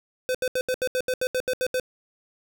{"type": "tone bursts", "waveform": "square", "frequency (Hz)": 509, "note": "C5", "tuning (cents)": -48, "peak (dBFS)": -23, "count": 12, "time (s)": [0.29, 1.798], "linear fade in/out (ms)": 0, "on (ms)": 56, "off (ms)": 76, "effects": []}